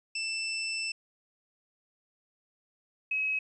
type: tone pair in turn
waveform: 25% pulse / sine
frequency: 2656 / 2557 Hz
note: E7 / D#7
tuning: +12 / +47 cents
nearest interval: minor second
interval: 65 cents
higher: first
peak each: -27 dBFS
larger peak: neither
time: 0.15-0.92 / 3.11-3.39 s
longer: first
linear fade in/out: 5 ms
effects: resampled to 22050 Hz + 11-bit